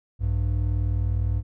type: tone pair together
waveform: triangle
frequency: 60.14 / 99.9 Hz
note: B1 / G2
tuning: -45 / +33 cents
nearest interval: major sixth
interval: 878 cents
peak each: -22 dBFS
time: 0.19-1.43 s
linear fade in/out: 50 ms
effects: none